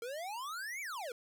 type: exponential two-way sweep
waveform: square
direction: up then down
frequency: 451.7 to 2349 to 451.7 Hz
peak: -40 dBFS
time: 0.02-1.12 s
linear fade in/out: 2 ms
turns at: 0.81 s
effects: none